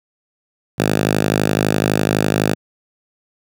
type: tone with high-pass filter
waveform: 5% pulse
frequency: 51.9 Hz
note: G#1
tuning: in tune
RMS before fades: -17 dBFS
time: 0.78-2.55 s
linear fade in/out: 20 ms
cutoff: 130 Hz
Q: 1.3
effects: none